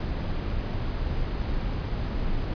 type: noise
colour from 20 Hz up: brown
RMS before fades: -28 dBFS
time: 0-2.54 s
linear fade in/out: 5 ms
effects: resampled to 11025 Hz